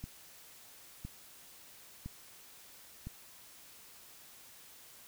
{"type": "click train", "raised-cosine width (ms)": 5, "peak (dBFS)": -29, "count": 4, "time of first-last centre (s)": [0.04, 3.07], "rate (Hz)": 0.99, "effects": ["white hiss -56 dBFS RMS until 5.07 s"]}